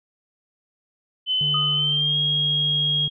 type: tone with pitch glide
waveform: sine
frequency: 3035 to 3272 Hz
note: F#7 to G#7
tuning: +43 to -26 cents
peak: -19 dBFS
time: 1.26-3.1 s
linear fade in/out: 50 ms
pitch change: +131 cents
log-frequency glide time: 1.73-2.17 s
type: tone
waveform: triangle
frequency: 147.7 Hz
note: D3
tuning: 10 cents sharp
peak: -25 dBFS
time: 1.41-3.08 s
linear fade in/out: 2 ms
type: tone with exponential decay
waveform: sine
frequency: 1244.5 Hz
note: D#6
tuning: in tune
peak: -24 dBFS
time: 1.54-2.14 s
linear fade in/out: 5 ms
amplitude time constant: 130 ms
effects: none